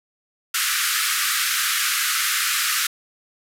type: band-pass noise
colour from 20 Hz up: pink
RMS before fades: -22 dBFS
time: 0.54-2.87 s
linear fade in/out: 5 ms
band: 1200 to 15000 Hz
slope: 96 dB/octave
effects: none